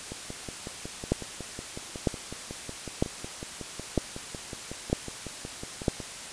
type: two click trains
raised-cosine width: 2 ms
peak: -23 / -9 dBFS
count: 33 / 6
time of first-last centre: 0.12-6.002 / 1.12-5.882 s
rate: 5.44 / 1.05 Hz
effects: white hiss -40 dBFS RMS until 6.32 s + resampled to 22050 Hz